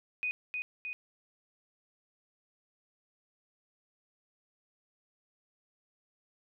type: tone with echo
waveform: sine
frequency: 2489 Hz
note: D#7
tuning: in tune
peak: -30 dBFS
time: 0.23-0.31 s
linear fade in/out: 0 ms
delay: 310 ms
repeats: 2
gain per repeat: -3 dB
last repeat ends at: 0.93 s
effects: none